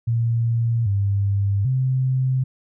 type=tone with pitch steps; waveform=sine; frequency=116.1 / 99.7 / 130.1 Hz; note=A#2 / G2 / C3; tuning=-7 / +30 / -9 cents; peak=-17 dBFS; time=0.07-2.44 s; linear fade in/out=10 ms; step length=790 ms; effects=none